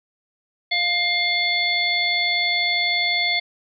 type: tone cluster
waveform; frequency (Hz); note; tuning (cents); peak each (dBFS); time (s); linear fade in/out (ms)
sine; 699 / 2112 / 3467 / 4396; F5 / C7 / A7 / C#8; +1 / +16 / -26 / -15; -29 / -21 / -24 / -25; 0.71-3.4; 10
effects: none